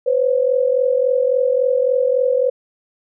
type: tone pair together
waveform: sine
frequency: 501.4 / 545 Hz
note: B4 / C#5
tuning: +26 / -29 cents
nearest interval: minor second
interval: 145 cents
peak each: -15 / -18 dBFS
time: 0.06-2.5 s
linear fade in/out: 10 ms
effects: none